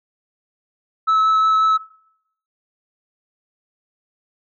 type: tone with vibrato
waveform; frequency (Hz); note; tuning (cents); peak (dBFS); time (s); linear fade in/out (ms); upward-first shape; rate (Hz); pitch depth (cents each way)
sine; 1300; E6; -24; -10; 1.07-1.78; 20; triangle; 5.6; 11
effects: noise-tail reverb RT60 0.7 s tail -19 dB re dry + tanh soft clip ceiling -12 dBFS